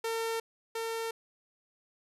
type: tone with echo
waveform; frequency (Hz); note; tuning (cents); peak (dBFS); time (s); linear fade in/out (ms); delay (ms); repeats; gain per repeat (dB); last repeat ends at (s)
sawtooth; 453.8; A#4; -47; -27; 0.04-0.4; 5; 710; 1; -2; 1.11
effects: resampled to 32000 Hz